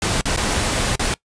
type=noise with dropouts; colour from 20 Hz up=pink; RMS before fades=-20 dBFS; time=0.02-1.14 s; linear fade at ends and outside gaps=2 ms; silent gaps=0.212-0.255 / 0.363-0.373 / 0.957-0.994 s; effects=noise-tail reverb RT60 0.1 s tail -21 dB re dry + resampled to 22050 Hz